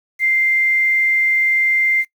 sine tone with quantisation, 2093 Hz, C7, in tune, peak -13 dBFS, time 0.19-2.05 s, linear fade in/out 50 ms, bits 7, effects noise-tail reverb RT60 0.1 s tail -19 dB re dry

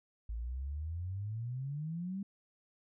sine exponential sweep, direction up, 53.6 to 201.5 Hz, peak -36 dBFS, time 0.29-2.23 s, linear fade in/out 5 ms, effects none

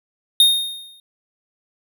square tone with exponential decay, 3693 Hz, A#7, 17 cents flat, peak -8 dBFS, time 0.4-1 s, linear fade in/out 2 ms, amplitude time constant 130 ms, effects none

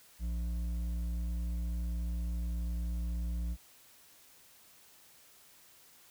triangle tone with hard clipping, 58.27 Hz, A#1, in tune, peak -34 dBFS, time 0.19-3.57 s, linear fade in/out 50 ms, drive 11 dB, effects white hiss -60 dBFS RMS until 6.1 s

